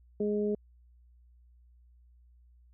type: harmonic tone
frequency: 208.3 Hz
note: G#3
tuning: 5 cents sharp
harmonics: 1 / 2 / 3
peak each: -31 / -29 / -42 dBFS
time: 0.2-0.55 s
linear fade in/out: 5 ms
effects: added 60 Hz sine -57 dBFS peak until 2.73 s